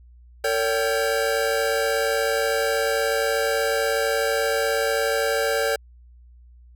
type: tone cluster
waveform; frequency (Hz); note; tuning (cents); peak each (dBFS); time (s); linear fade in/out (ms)
square; 454.1 / 566 / 773 / 1585; A#4 / C#5 / G5 / G6; -45 / +36 / -24 / +19; -25 / -25 / -31 / -29; 0.44-5.76; 5
effects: added 60 Hz sine -46 dBFS peak until 6.75 s